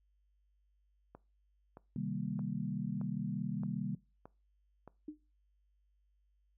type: click train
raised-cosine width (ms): 1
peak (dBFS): -36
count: 7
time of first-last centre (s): 1.15-4.877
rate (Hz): 1.61
type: chord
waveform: sine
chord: C minor seventh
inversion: none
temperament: equal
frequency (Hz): 130.81 / 155.56 / 196 / 233.1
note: C3 / Eb3 / G3 / Bb3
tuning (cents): 0 / 0 / 0 / 0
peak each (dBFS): -42 / -40 / -39 / -41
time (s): 1.96-3.95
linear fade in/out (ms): 2
type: tone with exponential decay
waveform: sine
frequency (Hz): 302.4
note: D#4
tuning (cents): -49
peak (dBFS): -37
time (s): 5.08-5.2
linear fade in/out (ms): 5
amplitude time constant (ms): 25
effects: noise-tail reverb RT60 0.3 s tail -21 dB re dry + added 50 Hz sine -70 dBFS peak until 6.57 s